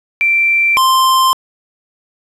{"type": "tone pair in turn", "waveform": ["sine", "square"], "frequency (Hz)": [2349, 1046.4], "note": ["D7", "C6"], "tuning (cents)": [0, 0], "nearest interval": "octave + major second", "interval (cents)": 1400, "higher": "first", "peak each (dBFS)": -9, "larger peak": "neither", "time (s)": [[0.21, 0.77], [0.77, 1.33]], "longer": "neither", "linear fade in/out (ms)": 0, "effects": ["resampled to 32000 Hz", "7-bit"]}